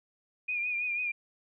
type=tone with vibrato; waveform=sine; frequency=2438 Hz; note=D#7; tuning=36 cents flat; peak=-29 dBFS; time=0.48-1.12 s; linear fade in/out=10 ms; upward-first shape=triangle; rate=6.1 Hz; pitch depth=56 cents each way; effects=none